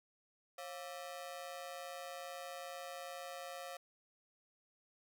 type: ring-modulated tone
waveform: sawtooth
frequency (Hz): 622.3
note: D#5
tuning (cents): 0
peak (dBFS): -38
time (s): 0.58-3.77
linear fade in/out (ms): 5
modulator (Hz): 81.2
effects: none